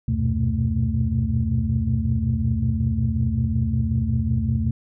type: tone cluster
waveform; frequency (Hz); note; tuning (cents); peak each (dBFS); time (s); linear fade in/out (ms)
sine; 74.7 / 91.9 / 119.8 / 125.2 / 221.6; D2 / F#2 / A#2 / B2 / A3; +30 / -11 / +48 / +24 / +13; -25; 0.08-4.71; 5
effects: tanh soft clip ceiling -9 dBFS